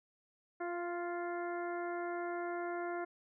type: harmonic tone with a mistuned harmonic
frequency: 349.2 Hz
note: F4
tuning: in tune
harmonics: 1 / 2 / 3 / 4 / 5 / 6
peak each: -39 / -41 / -48 / -46 / -51 / -54 dBFS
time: 0.6-3.05 s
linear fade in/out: 10 ms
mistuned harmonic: 2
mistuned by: -16 cents
effects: none